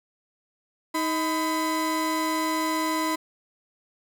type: tone pair together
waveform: 35% pulse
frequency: 315.9 / 1003 Hz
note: D#4 / B5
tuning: +26 / +26 cents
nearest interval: octave + minor sixth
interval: 2000 cents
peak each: -25 dBFS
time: 0.94-3.16 s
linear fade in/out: 10 ms
effects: none